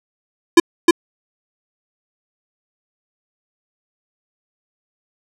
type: tone with echo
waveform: square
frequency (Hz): 340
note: F4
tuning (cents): -46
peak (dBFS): -4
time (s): 0.57-0.6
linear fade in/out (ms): 5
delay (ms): 310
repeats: 1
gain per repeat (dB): -2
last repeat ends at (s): 0.91
effects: low-pass 10000 Hz 12 dB/octave